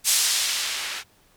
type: noise with low-pass filter sweep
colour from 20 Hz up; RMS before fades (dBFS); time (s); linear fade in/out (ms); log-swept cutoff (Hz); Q
violet; -24; 0.04-1.04; 50; 7400 to 2000; 0.77
effects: pink hiss -59 dBFS RMS until 1.36 s